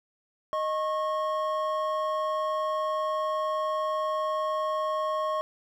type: tone pair together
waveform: triangle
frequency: 621 / 1090.5 Hz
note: D#5 / C#6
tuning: -3 / -29 cents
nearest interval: minor seventh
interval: 974 cents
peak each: -27 dBFS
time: 0.53-5.41 s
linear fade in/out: 0 ms
effects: none